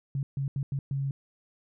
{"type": "tone bursts at uneven times", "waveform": "sine", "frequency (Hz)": 137.5, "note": "C#3", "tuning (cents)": -14, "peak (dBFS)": -27, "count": 5, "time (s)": [[0.15, 0.23], [0.37, 0.48], [0.56, 0.63], [0.72, 0.79], [0.91, 1.11]], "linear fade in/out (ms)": 2, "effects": []}